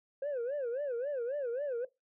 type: tone with vibrato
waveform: sine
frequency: 523.3 Hz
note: C5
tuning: in tune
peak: -30 dBFS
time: 0.22-1.85 s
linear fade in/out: 5 ms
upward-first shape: sine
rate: 3.7 Hz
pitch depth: 210 cents each way
effects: noise-tail reverb RT60 0.2 s tail -19 dB re dry + tanh soft clip ceiling -31 dBFS